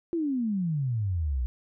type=exponential sweep; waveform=sine; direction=down; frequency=349.2 to 58.27 Hz; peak=-25 dBFS; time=0.13-1.46 s; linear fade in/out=0 ms; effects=none